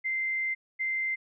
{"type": "tone pair in turn", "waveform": "sine", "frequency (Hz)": [2083, 2083], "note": ["C7", "C7"], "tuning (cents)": [-8, -8], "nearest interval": "unison", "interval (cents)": 0, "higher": "neither", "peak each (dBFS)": -27, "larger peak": "neither", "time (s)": [[0.04, 0.55], [0.79, 1.16]], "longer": "first", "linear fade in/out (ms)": 20, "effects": []}